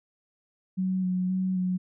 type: tone with vibrato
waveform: sine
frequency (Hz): 185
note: F#3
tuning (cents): 0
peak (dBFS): -24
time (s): 0.77-1.78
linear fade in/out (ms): 20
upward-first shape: square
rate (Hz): 1.9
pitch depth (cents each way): 17
effects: none